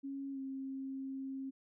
sine tone with pitch glide, 274.8 to 268.1 Hz, C#4 to C4, -15 to +42 cents, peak -39 dBFS, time 0.03-1.51 s, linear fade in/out 20 ms, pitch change -43 cents, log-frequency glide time 0.32-0.39 s, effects none

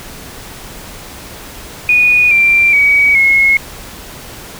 sine tone with pitch steps, 2464 / 2362 / 2265 / 2171 Hz, D#7 / D7 / C#7 / C#7, -17 / +9 / +37 / -37 cents, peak -6 dBFS, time 1.89-3.57 s, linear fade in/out 2 ms, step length 420 ms, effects pink hiss -31 dBFS RMS until 4.59 s

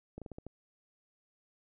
slowing click train, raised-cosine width 2 ms, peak -30 dBFS, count 6, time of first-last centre 0.18-0.466 s, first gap 37 ms, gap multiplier 1.22, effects none

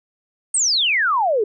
sine exponential sweep, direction down, 8930 to 397.3 Hz, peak -15 dBFS, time 0.54-1.44 s, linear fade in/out 5 ms, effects none

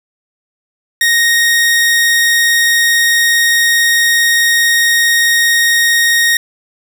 sawtooth tone, 1864.7 Hz, A#6, in tune, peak -5 dBFS, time 1.01-6.37 s, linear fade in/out 2 ms, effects none

